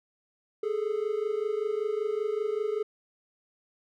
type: tone pair together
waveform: triangle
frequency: 413.5 / 438.7 Hz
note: G#4 / A4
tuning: -8 / -5 cents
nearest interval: minor second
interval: 103 cents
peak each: -28 dBFS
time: 0.63-2.83 s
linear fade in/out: 5 ms
effects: none